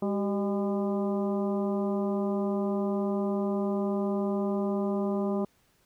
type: harmonic tone with a mistuned harmonic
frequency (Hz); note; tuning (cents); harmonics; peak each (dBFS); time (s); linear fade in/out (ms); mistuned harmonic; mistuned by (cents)
202.3; G#3; -45; 1 / 2 / 3 / 4 / 5 / 6; -28 / -31 / -35 / -41 / -42 / -45; 0.02-5.45; 5; 2; -72
effects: pink hiss -67 dBFS RMS until 5.85 s